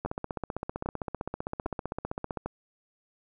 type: two click trains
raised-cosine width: 1 ms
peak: -18 / -18 dBFS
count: 37 / 4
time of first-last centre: 0.05-2.373 / 0.06-2.46 s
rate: 15.5 / 1.25 Hz
effects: none